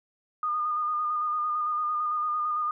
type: tone with vibrato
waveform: sine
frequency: 1221 Hz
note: D#6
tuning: 33 cents flat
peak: -25 dBFS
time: 0.43-2.71 s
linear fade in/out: 2 ms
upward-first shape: square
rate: 8.9 Hz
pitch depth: 21 cents each way
effects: none